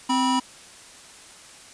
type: tone pair together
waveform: square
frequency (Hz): 259.8 / 974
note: C4 / B5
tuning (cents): -12 / -24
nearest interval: octave + major seventh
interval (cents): 2288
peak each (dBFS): -23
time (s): 0.09-0.4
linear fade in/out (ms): 10
effects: white hiss -46 dBFS RMS until 1.73 s + resampled to 22050 Hz